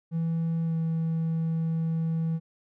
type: tone with pitch glide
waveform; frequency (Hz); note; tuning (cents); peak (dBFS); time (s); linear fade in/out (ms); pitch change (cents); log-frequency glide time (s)
triangle; 164.81 to 162.92; E3 to E3; 0 to -20; -22; 0.11-2.4; 50; -20; 0.64-0.75
effects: tanh soft clip ceiling -19 dBFS